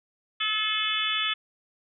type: harmonic tone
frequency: 431.4 Hz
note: A4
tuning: 34 cents flat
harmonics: 3 / 4 / 5 / 6 / 7 / 8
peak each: -32 / -35 / -34 / -32 / -30 / -29 dBFS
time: 0.4-1.34 s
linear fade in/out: 10 ms
effects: none